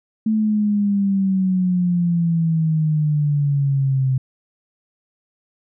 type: exponential sweep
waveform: sine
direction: down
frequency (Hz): 220 to 130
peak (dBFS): -15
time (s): 0.26-4.18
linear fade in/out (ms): 5
effects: none